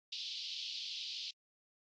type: band-pass noise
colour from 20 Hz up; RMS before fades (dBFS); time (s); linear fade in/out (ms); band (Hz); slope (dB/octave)
white; -43; 0.12-1.31; 5; 2900 to 4900; 48
effects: AAC 64 kbps